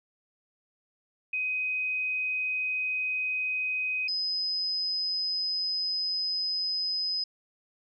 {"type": "tone pair in turn", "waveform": "sine", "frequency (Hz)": [2513, 5038], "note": ["D#7", "D#8"], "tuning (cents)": [17, 21], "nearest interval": "octave", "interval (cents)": 1204, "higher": "second", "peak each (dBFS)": -27, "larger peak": "neither", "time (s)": [[1.33, 4.08], [4.08, 7.24]], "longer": "second", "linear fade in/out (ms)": 5, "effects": []}